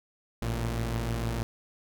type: tone pair together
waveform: sawtooth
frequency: 54.51 / 115.5 Hz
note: A1 / A#2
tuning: -15 / -16 cents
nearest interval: octave + minor second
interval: 1299 cents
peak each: -28 / -27 dBFS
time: 0.42-1.43 s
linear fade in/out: 0 ms
effects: none